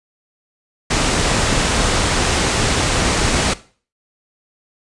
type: low-pass noise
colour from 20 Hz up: pink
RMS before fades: -17 dBFS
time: 0.9-3.54 s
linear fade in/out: 10 ms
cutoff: 9300 Hz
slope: 48 dB/octave
effects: noise-tail reverb RT60 0.4 s tail -17 dB re dry + resampled to 24000 Hz